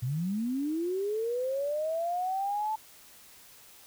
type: linear sweep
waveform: sine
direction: up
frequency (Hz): 115.9 to 880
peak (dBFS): -28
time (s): 0.02-2.76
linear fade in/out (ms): 10
effects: white hiss -54 dBFS RMS until 3.86 s